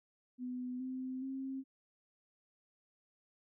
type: tone with pitch steps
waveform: sine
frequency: 250.3 / 258.4 / 266.7 Hz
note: B3 / C4 / C4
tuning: +23 / -21 / +33 cents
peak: -38 dBFS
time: 0.38-1.64 s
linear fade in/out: 50 ms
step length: 420 ms
effects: none